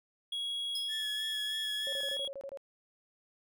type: tone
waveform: triangle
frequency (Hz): 3322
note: G#7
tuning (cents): 0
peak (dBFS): -32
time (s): 0.32-2.28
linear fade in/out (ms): 5
type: tone with exponential decay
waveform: sawtooth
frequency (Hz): 5110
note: D#8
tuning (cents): +45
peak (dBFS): -33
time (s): 0.75-1.04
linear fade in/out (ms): 5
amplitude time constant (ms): 63
type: tone with vibrato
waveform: sawtooth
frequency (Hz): 1735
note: A6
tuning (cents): -25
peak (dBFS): -37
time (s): 0.88-2.18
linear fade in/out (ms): 50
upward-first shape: sine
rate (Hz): 3.2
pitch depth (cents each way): 28
type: tone bursts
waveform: sine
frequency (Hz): 551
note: C#5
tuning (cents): -11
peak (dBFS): -39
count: 9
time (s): 1.87-2.573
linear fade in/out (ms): 0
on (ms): 55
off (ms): 26
effects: none